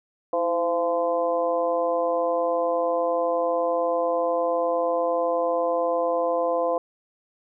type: harmonic tone with a mistuned harmonic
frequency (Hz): 171.5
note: F3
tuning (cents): -31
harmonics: 2 / 3 / 4 / 5 / 6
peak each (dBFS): -33 / -23 / -26 / -35 / -30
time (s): 0.33-6.78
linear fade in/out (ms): 2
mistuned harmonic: 2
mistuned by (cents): -83
effects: none

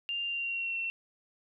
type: tone with pitch glide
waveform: sine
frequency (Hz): 2794 to 2711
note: F7 to E7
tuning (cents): 0 to +48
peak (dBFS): -31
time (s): 0.09-0.9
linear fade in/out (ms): 0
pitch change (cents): -52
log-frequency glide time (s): 0.25-0.78
effects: none

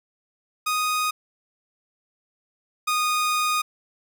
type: tone pair in turn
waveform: sawtooth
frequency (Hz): 1244.5 / 1234.5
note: D#6 / D#6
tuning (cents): 0 / -14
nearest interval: unison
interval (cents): 14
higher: first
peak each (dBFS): -18 / -17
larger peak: second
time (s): 0.66-1.11 / 2.87-3.62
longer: second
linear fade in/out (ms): 10
effects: none

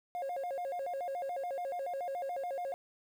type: tone with vibrato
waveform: sine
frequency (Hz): 622.3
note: D#5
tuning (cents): 0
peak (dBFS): -32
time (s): 0.15-2.74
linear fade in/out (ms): 0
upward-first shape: square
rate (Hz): 7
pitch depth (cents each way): 230
effects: tanh soft clip ceiling -34 dBFS + 10-bit

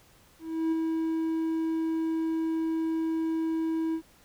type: tone with ADSR envelope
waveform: triangle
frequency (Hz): 323.6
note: E4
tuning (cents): -32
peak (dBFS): -21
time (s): 0.39-4.02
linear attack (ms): 330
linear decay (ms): 16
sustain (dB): -3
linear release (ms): 79
effects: pink hiss -59 dBFS RMS until 4.24 s

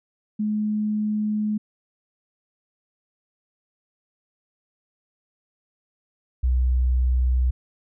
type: tone pair in turn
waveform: sine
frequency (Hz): 212.1 / 62.77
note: G#3 / B1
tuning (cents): +37 / +29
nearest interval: octave + major sixth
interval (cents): 2108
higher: first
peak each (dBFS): -21 / -17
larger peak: second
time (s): 0.39-1.58 / 6.43-7.51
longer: first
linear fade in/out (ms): 10
effects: none

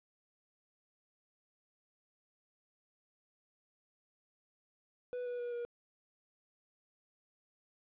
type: tone with pitch steps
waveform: triangle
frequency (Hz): 493.9 / 488.2 / 482.6 / 477.1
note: B4 / B4 / B4 / A#4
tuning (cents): 0 / -20 / -40 / +40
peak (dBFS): -35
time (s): 5.13-5.65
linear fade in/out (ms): 0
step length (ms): 130
effects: resampled to 8000 Hz + 12-bit

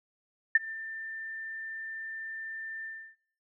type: tone with ADSR envelope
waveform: sine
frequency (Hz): 1788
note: A6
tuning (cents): +27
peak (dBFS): -15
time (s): 0.55-3.16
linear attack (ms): 4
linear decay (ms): 24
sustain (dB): -21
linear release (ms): 310
effects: noise-tail reverb RT60 0.5 s tail -18 dB re dry

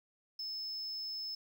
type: tone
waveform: sine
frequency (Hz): 5230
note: E8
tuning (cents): -15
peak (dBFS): -36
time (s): 0.39-1.35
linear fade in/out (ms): 5
effects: tanh soft clip ceiling -36 dBFS + 11-bit

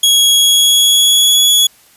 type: tone with pitch glide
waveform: sawtooth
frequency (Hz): 3322 to 3376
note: G#7 to G#7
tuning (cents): 0 to +28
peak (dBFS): -4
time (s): 0.03-1.67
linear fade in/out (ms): 5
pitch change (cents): +28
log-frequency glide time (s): 0.33-1.42
effects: white hiss -47 dBFS RMS until 1.96 s + resampled to 32000 Hz

